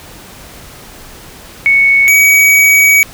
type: tone pair in turn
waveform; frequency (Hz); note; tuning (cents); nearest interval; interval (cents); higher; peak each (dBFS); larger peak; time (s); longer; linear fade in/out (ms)
sine / square; 2217 / 2264; C#7 / C#7; 0 / +36; unison; 36; second; -5; neither; 1.66-2.08 / 2.08-3.03; second; 0
effects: pink hiss -34 dBFS RMS until 3.13 s